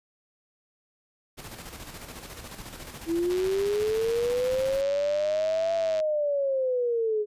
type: noise with tremolo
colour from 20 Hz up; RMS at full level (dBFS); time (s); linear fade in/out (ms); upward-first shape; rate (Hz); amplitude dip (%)
pink; -40; 1.37-4.82; 20; square; 14; 45
type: linear two-way sweep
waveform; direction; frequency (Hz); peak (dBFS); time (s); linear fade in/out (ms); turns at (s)
sine; up then down; 326.5 to 670 to 414.1; -23; 3.06-7.26; 50; 5.74
type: click train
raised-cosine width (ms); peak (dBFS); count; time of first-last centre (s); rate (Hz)
0.2; -22; 265; 3.31-6.001; 98.1
effects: resampled to 32000 Hz